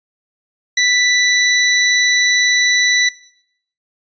20% pulse tone, 1975.5 Hz, B6, in tune, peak -6 dBFS, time 0.77-3.09 s, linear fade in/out 5 ms, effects noise-tail reverb RT60 0.7 s tail -20 dB re dry + resampled to 16000 Hz

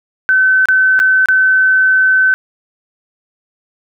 sine tone with dropouts, 1525 Hz, G6, 48 cents flat, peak -7 dBFS, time 0.29-2.34 s, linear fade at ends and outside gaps 0 ms, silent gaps 0.656-0.686 / 0.992-1 / 1.258-1.286 s, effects none

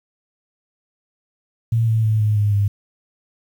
sine tone with pitch steps, 114.4 / 111.66 / 108.98 / 106.37 / 103.82 / 101.33 Hz, A#2 / A2 / A2 / G#2 / G#2 / G#2, -32 / +26 / -16 / +42 / 0 / -42 cents, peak -14 dBFS, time 1.72-2.68 s, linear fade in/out 5 ms, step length 160 ms, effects 8-bit

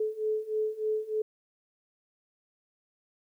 sine beating tone pair, 430 / 433.3 Hz, A4 / A4, -40 / -27 cents, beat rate 3.3 Hz, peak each -32 / -30 dBFS, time 0-1.22 s, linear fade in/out 5 ms, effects 11-bit

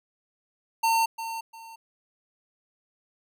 square tone with echo, 907 Hz, A#5, 48 cents flat, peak -21 dBFS, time 0.83-1.06 s, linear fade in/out 10 ms, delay 350 ms, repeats 2, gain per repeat -11 dB, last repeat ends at 1.76 s, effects none

